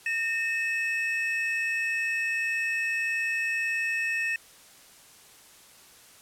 triangle tone pair together, 1830.7 / 2589 Hz, A#6 / E7, -32 / -32 cents, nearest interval tritone, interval 600 cents, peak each -27 dBFS, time 0.06-4.36 s, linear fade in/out 2 ms, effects white hiss -53 dBFS RMS until 6.21 s + low-pass 12000 Hz 12 dB/octave

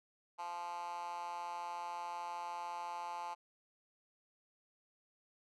10% pulse tone with high-pass filter, 173.6 Hz, F3, 10 cents flat, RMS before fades -43 dBFS, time 0.38-3.35 s, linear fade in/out 20 ms, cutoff 890 Hz, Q 5.2, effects low-pass 8000 Hz 12 dB/octave

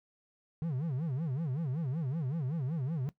triangle tone with vibrato, 145.9 Hz, D3, 11 cents flat, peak -29 dBFS, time 0.62-3.09 s, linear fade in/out 0 ms, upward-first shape sine, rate 5.3 Hz, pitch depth 270 cents each way, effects noise-tail reverb RT60 0.1 s tail -17 dB re dry

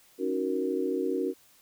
sine chord, D# minor seventh, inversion third, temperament equal, 277.2 / 311.1 / 370 / 466.2 Hz, C#4 / D#4 / F#4 / A#4, 0 / 0 / 0 / 0 cents, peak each -32 / -35 / -30 / -32 dBFS, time 0.18-1.34 s, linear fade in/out 50 ms, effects white hiss -60 dBFS RMS until 1.61 s

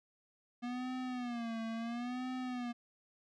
square tone with vibrato, 240.1 Hz, B3, 49 cents flat, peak -38 dBFS, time 0.62-2.73 s, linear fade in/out 20 ms, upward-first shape sine, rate 0.73 Hz, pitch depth 110 cents each way, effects low-pass 4000 Hz 12 dB/octave

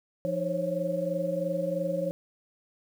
sine tone cluster, 172.8 / 309 / 532 / 555 Hz, F3 / D#4 / C5 / C#5, -18 / -12 / +29 / +2 cents, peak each -33 / -38 / -32 / -30 dBFS, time 0.25-2.11 s, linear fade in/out 0 ms, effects 9-bit

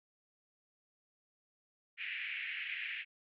white band-pass noise, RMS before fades -41 dBFS, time 1.97-3.05 s, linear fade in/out 50 ms, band 1800 to 2700 Hz, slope 48 dB/octave, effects none

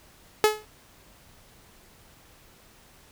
sawtooth tone with exponential decay, 427.4 Hz, G#4, 50 cents sharp, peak -10 dBFS, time 0.44-0.65 s, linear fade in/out 0 ms, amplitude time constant 45 ms, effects pink hiss -55 dBFS RMS until 3.11 s

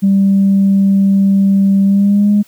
sine tone with pitch glide, 196 to 206.3 Hz, G3 to G#3, 0 to -11 cents, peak -6 dBFS, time 0.02-2.43 s, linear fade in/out 20 ms, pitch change +89 cents, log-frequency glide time 1.84-2.31 s, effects tanh soft clip ceiling -3 dBFS + white hiss -48 dBFS RMS until 2.47 s

